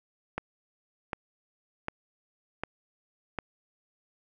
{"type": "click train", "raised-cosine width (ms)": 0.5, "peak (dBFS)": -16, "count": 5, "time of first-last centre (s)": [0.38, 3.388], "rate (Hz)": 1.33, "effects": []}